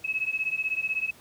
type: beating tone pair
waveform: sine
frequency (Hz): 2567 / 2583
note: E7 / E7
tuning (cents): -47 / -36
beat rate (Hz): 16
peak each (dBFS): -29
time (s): 0.04-1.11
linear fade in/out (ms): 10
effects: pink hiss -53 dBFS RMS until 1.2 s + high-pass 80 Hz 12 dB/octave